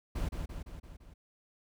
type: noise with echo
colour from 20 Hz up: brown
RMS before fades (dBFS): -33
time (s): 0.15-0.29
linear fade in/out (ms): 10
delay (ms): 170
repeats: 5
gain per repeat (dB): -4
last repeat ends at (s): 1.14
effects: none